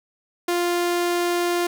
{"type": "tone", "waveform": "sawtooth", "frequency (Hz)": 349.4, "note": "F4", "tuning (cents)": 1, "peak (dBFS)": -16, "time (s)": [0.48, 1.67], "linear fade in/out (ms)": 5, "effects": []}